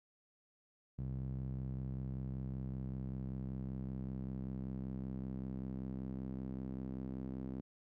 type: tone with band-pass filter sweep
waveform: sawtooth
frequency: 65.2 Hz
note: C2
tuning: 5 cents flat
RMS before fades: -42 dBFS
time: 0.98-7.61 s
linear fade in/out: 10 ms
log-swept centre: 140 to 240 Hz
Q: 2
effects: none